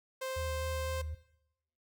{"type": "tone", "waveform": "sawtooth", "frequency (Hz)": 523.3, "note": "C5", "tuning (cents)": 0, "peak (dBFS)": -32, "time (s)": [0.21, 1.02], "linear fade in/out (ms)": 10}
{"type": "tone with vibrato", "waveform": "sine", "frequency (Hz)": 78.6, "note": "D#2", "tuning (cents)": 18, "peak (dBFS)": -36, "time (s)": [0.36, 1.15], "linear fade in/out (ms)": 10, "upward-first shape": "square", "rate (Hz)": 3.9, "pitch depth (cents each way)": 29}
{"effects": ["noise-tail reverb RT60 0.8 s tail -17 dB re dry"]}